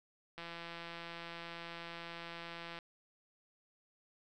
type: click train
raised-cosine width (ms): 0.3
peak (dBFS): -30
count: 408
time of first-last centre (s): 0.38-2.788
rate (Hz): 169
effects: none